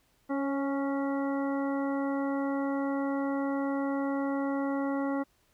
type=harmonic tone with a mistuned harmonic; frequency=277.5 Hz; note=C#4; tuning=2 cents sharp; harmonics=1 / 2 / 3 / 4 / 5 / 7; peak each=-29 / -35 / -39 / -41 / -43 / -46 dBFS; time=0.29-5.24 s; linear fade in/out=20 ms; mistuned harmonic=2; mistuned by=-20 cents; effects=pink hiss -69 dBFS RMS until 5.53 s